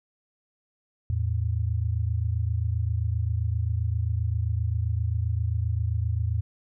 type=tone pair together; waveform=sine; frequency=82.41 / 110 Hz; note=E2 / A2; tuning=0 / 0 cents; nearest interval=perfect fourth; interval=500 cents; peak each=-26 dBFS; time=1.1-6.41 s; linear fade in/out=0 ms; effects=none